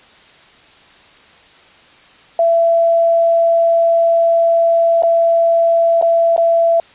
sine tone with dropouts, 670 Hz, E5, 28 cents sharp, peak -9 dBFS, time 2.39-6.8 s, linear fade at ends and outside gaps 2 ms, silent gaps 5.023-5.033 / 6.014-6.024 / 6.364-6.378 s, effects white hiss -45 dBFS RMS until 6.94 s + resampled to 8000 Hz

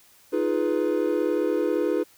triangle chord, F half-diminished seventh, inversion third, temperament equal with one note detuned, 311.1 / 349.2 / 419.4 / 493.9 Hz, Eb4 / F4 / Ab4 / Cb5, 0 / 0 / +17 / 0 cents, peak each -25 dBFS, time 0.32-2.04 s, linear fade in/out 20 ms, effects white hiss -56 dBFS RMS until 2.17 s

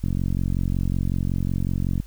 click train, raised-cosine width 5 ms, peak -12 dBFS, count 90, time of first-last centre 0.04-2 s, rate 45.4 Hz, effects added 46 Hz sine -40 dBFS peak until 2.06 s + white hiss -55 dBFS RMS until 2.06 s

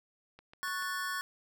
click train, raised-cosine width 0.3 ms, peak -36 dBFS, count 4, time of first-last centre 0.39-0.824 s, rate 6.91 Hz
square chord, F# minor, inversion second, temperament equal, 1108.7 / 1480 / 1760 Hz, C#6 / F#6 / A6, 0 / 0 / 0 cents, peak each -39 dBFS, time 0.63-1.21 s, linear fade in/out 0 ms
effects none

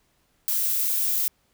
violet noise, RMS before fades -24 dBFS, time 0.48-1.28 s, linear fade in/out 0 ms, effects pink hiss -67 dBFS RMS until 1.53 s

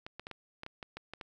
clicks, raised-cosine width 0.3 ms, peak -26 dBFS, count 10, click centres 0.065 / 0.196 / 0.269 / 0.313 / 0.634 / 0.664 / 0.828 / 0.97 / 1.136 / 1.212 s, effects 11-bit

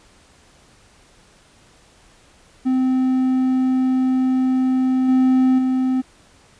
triangle tone with level steps, 258.5 Hz, C4, 21 cents flat, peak -13 / -10 / -14 dBFS, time 2.65-6.02 s, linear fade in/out 20 ms, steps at 5.08 / 5.58 s, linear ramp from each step 10 ms, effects pink hiss -52 dBFS RMS until 6.59 s + resampled to 22050 Hz

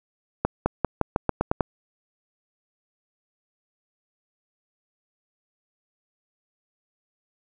accelerating click train, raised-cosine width 1 ms, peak -6 dBFS, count 9, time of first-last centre 0.45-1.608 s, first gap 210 ms, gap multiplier 0.89, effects none

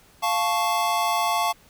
square chord, F augmented, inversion none, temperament equal with one note detuned, 698.5 / 875.4 / 1108.7 Hz, F5 / A5 / C#6, 0 / -9 / 0 cents, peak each -26 dBFS, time 0.22-1.53 s, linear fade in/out 20 ms, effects pink hiss -55 dBFS RMS until 1.69 s

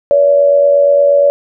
sine tone with amplitude modulation, 570 Hz, C#5, 48 cents sharp, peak -3 dBFS, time 0.11-1.3 s, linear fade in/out 0 ms, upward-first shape sine, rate 88.5 Hz, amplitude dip 55%, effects none

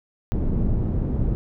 pink low-pass noise, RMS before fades -22 dBFS, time 0.32-1.35 s, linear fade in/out 0 ms, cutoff 250 Hz, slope 12 dB/octave, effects none

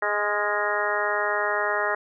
harmonic tone with a mistuned harmonic, 207.7 Hz, G#3, in tune, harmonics 2 / 3 / 4 / 5 / 6 / 7 / 8 / 9, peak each -31 / -29 / -31 / -31 / -31 / -31 / -31 / -29 dBFS, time 0.02-1.95 s, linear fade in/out 5 ms, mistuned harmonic 7, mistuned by -36 cents, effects none

